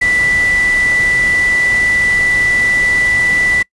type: tone in noise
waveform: sine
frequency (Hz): 1975.5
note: B6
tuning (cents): 0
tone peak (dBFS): -10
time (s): 0.01-3.63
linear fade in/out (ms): 10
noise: pink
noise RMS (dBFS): -25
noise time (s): 0.01-3.63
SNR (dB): +12
effects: noise-tail reverb RT60 0.1 s tail -25 dB re dry + resampled to 24000 Hz